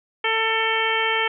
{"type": "harmonic tone", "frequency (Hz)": 446.2, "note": "A4", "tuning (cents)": 24, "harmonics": [1, 2, 3, 4, 5, 6, 7], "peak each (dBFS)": [-27, -26, -28, -26, -25, -30, -27], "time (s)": [0.24, 1.28], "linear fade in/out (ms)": 5, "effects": []}